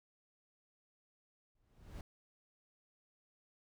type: noise with exponential growth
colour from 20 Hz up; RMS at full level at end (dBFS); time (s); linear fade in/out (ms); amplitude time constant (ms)
brown; -43; 1.55-2.01; 2; 100
effects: none